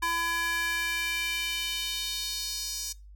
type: tone with high-pass filter sweep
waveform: square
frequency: 336.1 Hz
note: E4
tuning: 34 cents sharp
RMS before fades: -31 dBFS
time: 0.02-2.93 s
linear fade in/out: 10 ms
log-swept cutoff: 1200 to 5800 Hz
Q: 2.4
effects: noise-tail reverb RT60 0.3 s tail -23 dB re dry + added 50 Hz sine -46 dBFS peak until 3.15 s